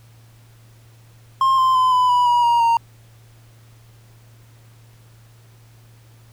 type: tone with pitch steps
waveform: triangle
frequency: 1063 / 1042.3 / 1022.1 / 1002.2 / 982.7 / 963.6 / 944.8 / 926.5 Hz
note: C6 / C6 / C6 / B5 / B5 / B5 / A#5 / A#5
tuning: +27 / -7 / -41 / +25 / -9 / -43 / +23 / -11 cents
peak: -11 dBFS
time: 1.41-2.77 s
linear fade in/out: 2 ms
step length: 170 ms
effects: added 114 Hz sine -46 dBFS peak until 6.32 s + pink hiss -55 dBFS RMS until 6.32 s